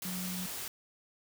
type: tone in noise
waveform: sine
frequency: 183 Hz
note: F#3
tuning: 19 cents flat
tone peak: -37 dBFS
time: 0.05-0.46 s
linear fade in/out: 2 ms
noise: white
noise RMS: -40 dBFS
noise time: 0.02-0.68 s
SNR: 0 dB
effects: none